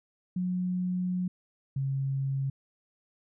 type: tone pair in turn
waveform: sine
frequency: 181.5 / 135.97 Hz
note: F#3 / C#3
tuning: -33 / -33 cents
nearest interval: perfect fourth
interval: 500 cents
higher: first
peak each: -27 dBFS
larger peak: neither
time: 0.36-1.28 / 1.76-2.5 s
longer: first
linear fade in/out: 5 ms
effects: none